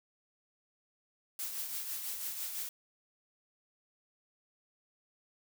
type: noise with tremolo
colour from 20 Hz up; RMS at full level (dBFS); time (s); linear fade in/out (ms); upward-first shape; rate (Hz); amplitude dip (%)
blue; -37; 1.39-2.69; 2; triangle; 6; 50
effects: none